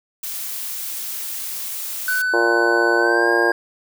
blue noise, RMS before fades -28 dBFS, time 0.23-2.22 s, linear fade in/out 5 ms
triangle tone with pitch glide, 1500 to 1617 Hz, F#6 to G#6, +23 to -47 cents, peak -16 dBFS, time 2.08-3.52 s, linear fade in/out 2 ms, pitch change +130 cents, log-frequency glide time 2.96-3.29 s
harmonic tone, 116.54 Hz, A#2, in tune, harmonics 3 / 4 / 5 / 6 / 7 / 8 / 9, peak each -20 / -22 / -24 / -26 / -27 / -28 / -29 dBFS, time 2.33-3.52 s, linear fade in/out 10 ms
effects none

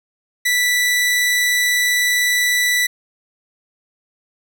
sawtooth tone, 1971 Hz, B6, 4 cents flat, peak -11 dBFS, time 0.45-2.87 s, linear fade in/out 10 ms, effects none

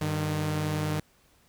sawtooth tone pair together, 98 / 152.76 Hz, G2 / D#3, 0 / -31 cents, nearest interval minor sixth, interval 769 cents, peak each -29 / -24 dBFS, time 0.01-1 s, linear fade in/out 5 ms, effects pink hiss -63 dBFS RMS until 1.48 s

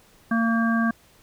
harmonic tone, 228.6 Hz, A#3, 34 cents flat, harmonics 1 / 3 / 5 / 7, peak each -20 / -31 / -29 / -27 dBFS, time 0.31-0.91 s, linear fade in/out 5 ms, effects pink hiss -56 dBFS RMS until 1.22 s

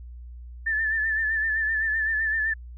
sine tone with vibrato, 1762 Hz, A6, 2 cents sharp, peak -22 dBFS, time 0.66-2.54 s, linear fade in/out 10 ms, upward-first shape sine, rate 7.8 Hz, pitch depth 47 cents each way, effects added 60 Hz sine -38 dBFS peak until 2.77 s

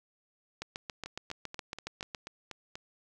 two click trains, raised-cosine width 0.2 ms, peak -24 / -20 dBFS, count 8 / 12, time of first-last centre 1.06-2.755 / 0.62-2.148 s, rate 4.13 / 7.2 Hz, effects none

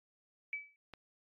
sine tone with exponential decay, 2297 Hz, D7, 39 cents flat, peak -33 dBFS, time 0.53-0.76 s, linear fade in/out 1 ms, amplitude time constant 49 ms
click, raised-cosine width 0.3 ms, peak -32 dBFS, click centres 0.937 s
effects AAC 64 kbps

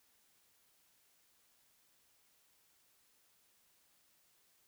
silence, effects white hiss -72 dBFS RMS until 4.67 s

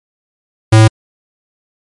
square tone, 110 Hz, A2, in tune, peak -3 dBFS, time 0.72-0.88 s, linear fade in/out 10 ms, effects MP3 48 kbps

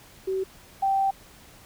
sine tone pair in turn, 380.9 / 779.6 Hz, G4 / G5, -50 / -10 cents, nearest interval octave, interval 1240 cents, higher second, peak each -24 / -20 dBFS, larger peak second, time 0.27-0.44 / 0.82-1.11 s, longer second, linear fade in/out 10 ms, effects pink hiss -51 dBFS RMS until 1.65 s

